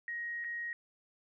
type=tone with dropouts; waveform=sine; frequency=1883 Hz; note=A#6; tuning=17 cents sharp; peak=-36 dBFS; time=0.08-0.73 s; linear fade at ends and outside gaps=1 ms; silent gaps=0.441-0.445 s; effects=none